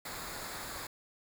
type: noise with comb filter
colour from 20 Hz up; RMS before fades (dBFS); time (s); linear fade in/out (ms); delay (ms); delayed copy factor
pink; -42; 0.05-0.87; 5; 0.34; -0.6
effects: none